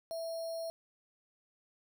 sine tone with sample-and-hold, 659.3 Hz, E5, in tune, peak -36 dBFS, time 0.11-0.7 s, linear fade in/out 0 ms, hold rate 4900 Hz, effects none

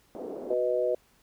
white band-pass noise, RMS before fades -38 dBFS, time 0.15-0.54 s, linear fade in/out 0 ms, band 280 to 530 Hz, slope 24 dB/octave
sine chord, B major, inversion second, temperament equal, 370 / 493.9 / 622.3 Hz, F#4 / B4 / D#5, 0 / 0 / 0 cents, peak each -31 / -27 / -28 dBFS, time 0.5-0.95 s, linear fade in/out 5 ms
effects pink hiss -64 dBFS RMS until 1.22 s

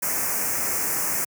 white band-stop noise, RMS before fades -25 dBFS, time 0.02-1.25 s, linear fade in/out 10 ms, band 2400 to 5500 Hz, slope 48 dB/octave, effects high-pass 100 Hz 12 dB/octave

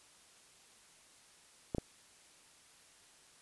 clicks, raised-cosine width 2 ms, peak -21 dBFS, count 2, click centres 1.748 / 1.783 s, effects white hiss -62 dBFS RMS until 3.41 s + resampled to 24000 Hz

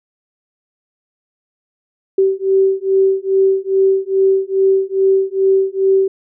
sine beating tone pair, 384.4 / 386.8 Hz, G4 / G4, -34 / -23 cents, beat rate 2.4 Hz, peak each -14 dBFS, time 2.18-6.08 s, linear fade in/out 5 ms, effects none

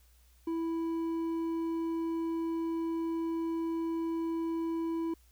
sine tone with hard clipping, 329.6 Hz, E4, in tune, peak -32 dBFS, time 0.47-5.14 s, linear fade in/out 5 ms, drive 5 dB, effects added 60 Hz sine -60 dBFS peak until 5.31 s + white hiss -68 dBFS RMS until 5.31 s

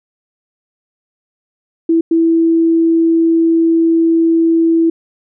sine tone bursts at uneven times, 329.6 Hz, E4, in tune, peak -8 dBFS, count 2, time 1.89-2.01 / 2.11-4.9 s, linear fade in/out 5 ms, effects none

